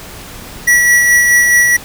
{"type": "tone with tremolo", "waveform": "square", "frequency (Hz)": 1938, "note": "B6", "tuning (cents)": -33, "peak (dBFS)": -6, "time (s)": [0.67, 1.77], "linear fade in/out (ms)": 10, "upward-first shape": "sine", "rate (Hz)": 4.7, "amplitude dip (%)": 30, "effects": ["pink hiss -31 dBFS RMS until 1.84 s"]}